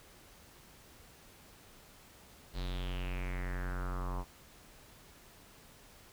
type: tone with low-pass filter sweep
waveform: square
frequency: 45.33 Hz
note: F#1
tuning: 35 cents flat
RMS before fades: -37 dBFS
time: 2.53-4.25 s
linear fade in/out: 50 ms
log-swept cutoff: 4300 to 960 Hz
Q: 5.1
effects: pink hiss -58 dBFS RMS until 6.12 s